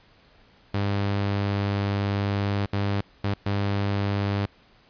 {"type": "tone bursts at uneven times", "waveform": "sawtooth", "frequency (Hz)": 100.4, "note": "G2", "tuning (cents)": 42, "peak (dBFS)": -19, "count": 4, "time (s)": [[0.74, 2.66], [2.73, 3.01], [3.24, 3.34], [3.46, 4.46]], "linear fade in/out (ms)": 5, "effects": ["pink hiss -57 dBFS RMS until 4.89 s", "resampled to 11025 Hz"]}